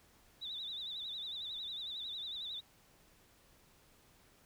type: tone with vibrato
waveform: sine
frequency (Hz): 3701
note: A#7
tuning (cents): -13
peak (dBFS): -40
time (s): 0.41-2.61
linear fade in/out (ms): 20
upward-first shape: sine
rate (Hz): 11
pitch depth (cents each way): 110
effects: pink hiss -66 dBFS RMS until 4.45 s